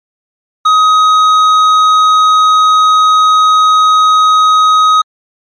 triangle tone with tanh clipping, 1260 Hz, D#6, 21 cents sharp, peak -6 dBFS, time 0.65-5.02 s, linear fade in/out 10 ms, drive 15 dB, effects low-pass 6000 Hz 12 dB/octave + MP3 64 kbps

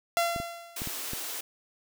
sawtooth tone with exponential decay, 683 Hz, F5, 39 cents flat, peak -18 dBFS, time 0.17-1 s, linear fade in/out 0 ms, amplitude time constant 180 ms
clicks, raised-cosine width 3 ms, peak -24 dBFS, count 5, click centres 0.362 / 0.401 / 0.819 / 0.873 / 1.134 s
white high-pass noise, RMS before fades -36 dBFS, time 0.76-1.41 s, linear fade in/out 5 ms, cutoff 250 Hz, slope 96 dB/octave
effects none

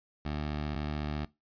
15% pulse tone pair in turn, 74.7 / 74.7 Hz, D2 / D2, +30 / +30 cents, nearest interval unison, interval 0 cents, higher neither, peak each -26 dBFS, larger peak neither, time 0.25-0.75 / 0.75-1.25 s, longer neither, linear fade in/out 5 ms, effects noise-tail reverb RT60 0.2 s tail -19 dB re dry + resampled to 11025 Hz

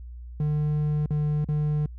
triangle tone with dropouts, 150.1 Hz, D3, 38 cents sharp, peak -20 dBFS, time 0.4-1.86 s, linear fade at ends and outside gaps 2 ms, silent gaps 1.06-1.106 / 1.445-1.487 s, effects added 60 Hz sine -37 dBFS peak until 1.98 s

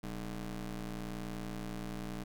25% pulse ring-modulated tone, 110.7 Hz, A2, 11 cents sharp, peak -32 dBFS, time 0.03-2.24 s, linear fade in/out 10 ms, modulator 85.8 Hz, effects none

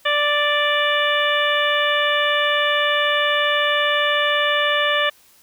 harmonic tone, 587.3 Hz, D5, in tune, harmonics 1 / 2 / 3 / 4 / 5 / 6, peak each -22 / -23 / -21 / -26 / -24 / -26 dBFS, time 0.05-5.1 s, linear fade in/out 10 ms, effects white hiss -53 dBFS RMS until 5.42 s

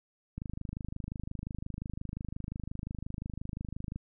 click train, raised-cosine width 5 ms, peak -25 dBFS, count 93, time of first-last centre 0.38-3.96 s, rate 25.7 Hz, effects none

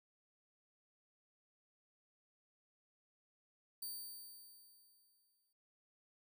5% pulse tone with exponential decay, 4600 Hz, D8, 37 cents flat, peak -35 dBFS, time 3.82-5.53 s, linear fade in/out 5 ms, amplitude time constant 370 ms, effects none

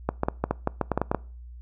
clicks, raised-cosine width 1 ms, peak -9 dBFS, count 12, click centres 0.09 / 0.234 / 0.285 / 0.44 / 0.51 / 0.674 / 0.813 / 0.917 / 0.976 / 1.016 / 1.115 / 1.147 s, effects noise-tail reverb RT60 0.4 s tail -23 dB re dry + added 60 Hz sine -40 dBFS peak until 1.61 s

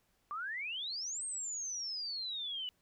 sine exponential two-way sweep, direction up then down, 1145 to 8560 to 2928 Hz, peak -37 dBFS, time 0.31-2.69 s, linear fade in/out 0 ms, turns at 1.24 s, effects pink hiss -75 dBFS RMS until 2.81 s

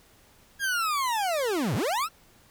40% pulse linear two-way sweep, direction down then up, 1650 to 93.4 to 1396 Hz, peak -24 dBFS, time 0.59-2.09 s, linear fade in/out 50 ms, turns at 1.75 s, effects pink hiss -58 dBFS RMS until 2.5 s

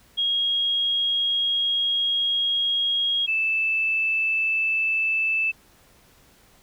sine tone pair in turn, 3277 / 2634 Hz, G#7 / E7, -24 / -2 cents, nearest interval major third, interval 378 cents, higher first, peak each -20 dBFS, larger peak neither, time 0.17-3.27 / 3.27-5.52 s, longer first, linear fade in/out 20 ms, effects pink hiss -56 dBFS RMS until 6.62 s

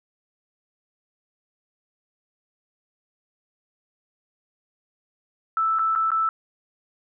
sine tone with dropouts, 1318.5 Hz, E6, in tune, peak -19 dBFS, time 5.57-6.29 s, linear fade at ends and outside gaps 1 ms, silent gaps 5.787-5.793 / 5.952-5.959 / 6.105-6.117 s, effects none

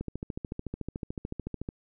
click train, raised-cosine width 3 ms, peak -21 dBFS, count 24, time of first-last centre 0.01-1.689 s, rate 13.7 Hz, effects none

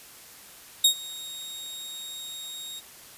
sawtooth tone with ADSR envelope, 3750 Hz, A#7, 10 cents sharp, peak -11 dBFS, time 0.84-2.81 s, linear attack 6 ms, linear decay 91 ms, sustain -22 dB, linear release 29 ms, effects white hiss -48 dBFS RMS until 3.17 s + resampled to 32000 Hz

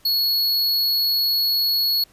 square tone, 4357 Hz, C#8, 31 cents flat, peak -18 dBFS, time 0.05-2.04 s, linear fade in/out 5 ms, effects pink hiss -55 dBFS RMS until 2.12 s + resampled to 32000 Hz

